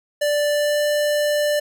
square tone with pitch glide, 587.3 to 591.4 Hz, D5 to D5, 0 to +12 cents, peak -18 dBFS, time 0.21-1.6 s, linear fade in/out 10 ms, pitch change +12 cents, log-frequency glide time 0.51-0.84 s, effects none

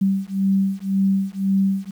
sine beating tone pair, 193.3 / 195.2 Hz, G3 / G3, -24 / -7 cents, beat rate 1.9 Hz, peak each -20 dBFS, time 0.01-1.91 s, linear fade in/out 10 ms, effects 8-bit

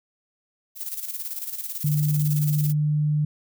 violet noise with tremolo, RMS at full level -30 dBFS, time 0.75-2.74 s, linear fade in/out 50 ms, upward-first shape square, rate 18 Hz, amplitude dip 60%
sine tone, 150 Hz, D3, 37 cents sharp, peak -19 dBFS, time 1.84-3.25 s, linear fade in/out 5 ms
effects none

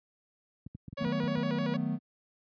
clicks, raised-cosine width 5 ms, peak -28 dBFS, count 8, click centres 0.665 / 0.75 / 0.882 / 0.929 / 1.022 / 1.063 / 1.239 / 1.373 s
sawtooth tone with vibrato, 520 Hz, C5, 11 cents flat, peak -31 dBFS, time 0.97-1.77 s, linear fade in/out 10 ms, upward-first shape square, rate 6.5 Hz, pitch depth 130 cents each way
triangle chord, B dominant seventh, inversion first, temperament equal, 155.56 / 185 / 220 / 246.9 Hz, D#3 / F#3 / A3 / B3, 0 / 0 / 0 / 0 cents, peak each -32 / -34 / -32 / -32 dBFS, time 0.98-1.99 s, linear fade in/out 50 ms
effects high-pass 100 Hz 12 dB/octave + resampled to 11025 Hz

